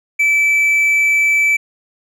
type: tone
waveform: triangle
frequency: 2314 Hz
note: D7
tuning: 26 cents flat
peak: -9 dBFS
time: 0.19-1.57 s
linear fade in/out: 10 ms
effects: none